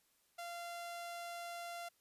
sawtooth tone, 690 Hz, F5, 21 cents flat, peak -40 dBFS, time 0.38-1.89 s, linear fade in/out 10 ms, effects white hiss -75 dBFS RMS until 2 s + resampled to 32000 Hz

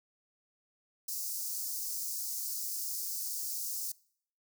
white high-pass noise, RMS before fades -37 dBFS, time 1.08-3.92 s, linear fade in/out 5 ms, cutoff 4800 Hz, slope 48 dB/octave, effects noise-tail reverb RT60 0.6 s tail -23 dB re dry

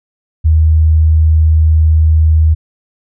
sine tone, 78.9 Hz, D#2, 25 cents sharp, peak -5 dBFS, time 0.44-2.55 s, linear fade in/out 20 ms, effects none

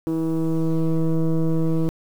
sine tone with frequency modulation, 161.8 Hz, E3, 32 cents flat, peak -15 dBFS, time 0.07-1.89 s, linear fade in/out 0 ms, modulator 162 Hz, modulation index 1.5, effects tanh soft clip ceiling -17 dBFS + 8-bit

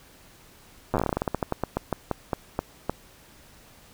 slowing click train, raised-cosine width 1 ms, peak -10 dBFS, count 24, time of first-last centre 0.94-2.896 s, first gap 8 ms, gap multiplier 1.18, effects pink hiss -53 dBFS RMS until 3.93 s

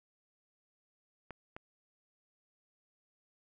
clicks, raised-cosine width 0.5 ms, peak -29 dBFS, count 2, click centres 1.307 / 1.565 s, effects none

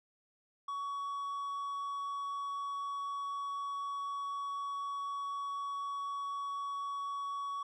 triangle tone, 1124 Hz, C#6, 24 cents sharp, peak -34 dBFS, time 0.68-7.63 s, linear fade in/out 5 ms, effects resampled to 22050 Hz

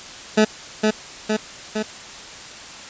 20% pulse tone with echo, 215.2 Hz, A3, 38 cents flat, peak -7 dBFS, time 0.37-0.45 s, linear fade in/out 10 ms, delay 460 ms, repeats 3, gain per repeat -3 dB, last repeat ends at 1.83 s, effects white hiss -37 dBFS RMS until 2.89 s + resampled to 16000 Hz

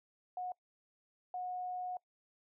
sine tone bursts at uneven times, 728 Hz, F#5, 28 cents flat, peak -37 dBFS, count 2, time 0.37-0.52 / 1.34-1.97 s, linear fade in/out 2 ms, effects noise-tail reverb RT60 0.1 s tail -24 dB re dry

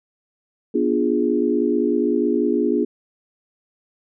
sine chord, B diminished seventh, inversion none, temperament equal with one note detuned, 243.8 / 293.7 / 349.2 / 415.3 Hz, B3 / D4 / F4 / Ab4, -22 / 0 / 0 / 0 cents, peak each -22 dBFS, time 0.74-2.85 s, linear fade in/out 10 ms, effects none

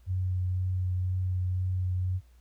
sine tone with vibrato, 91.9 Hz, F#2, 11 cents flat, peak -26 dBFS, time 0.06-2.21 s, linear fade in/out 50 ms, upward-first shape triangle, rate 2 Hz, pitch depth 15 cents each way, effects added 60 Hz sine -54 dBFS peak until 2.4 s + pink hiss -69 dBFS RMS until 2.4 s

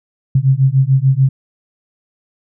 sine beating tone pair, 130.5 / 137.3 Hz, C3 / C#3, -4 / -16 cents, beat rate 6.8 Hz, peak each -12 dBFS, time 0.35-1.29 s, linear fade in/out 5 ms, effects none

